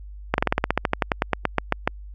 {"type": "slowing click train", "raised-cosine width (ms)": 0.5, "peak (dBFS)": -3, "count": 19, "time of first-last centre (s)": [0.34, 1.875], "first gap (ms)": 41, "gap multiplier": 1.08, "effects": ["added 50 Hz sine -36 dBFS peak until 2.14 s", "Opus 48 kbps"]}